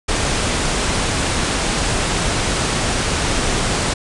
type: low-pass noise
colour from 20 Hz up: pink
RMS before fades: -19 dBFS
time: 0.08-3.94 s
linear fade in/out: 10 ms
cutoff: 9800 Hz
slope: 96 dB/octave
effects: none